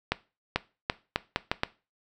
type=accelerating click train; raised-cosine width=0.3 ms; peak=-8 dBFS; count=7; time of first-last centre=0.12-1.634 s; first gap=440 ms; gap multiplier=0.77; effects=noise-tail reverb RT60 0.3 s tail -18 dB re dry